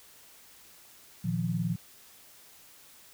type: chord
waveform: sine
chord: Bb suspended fourth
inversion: none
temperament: equal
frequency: 116.54 / 155.56 / 174.61 Hz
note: Bb2 / Eb3 / F3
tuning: 0 / 0 / 0 cents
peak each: -33 / -33 / -30 dBFS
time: 1.24-1.76 s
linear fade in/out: 10 ms
effects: white hiss -55 dBFS RMS until 3.13 s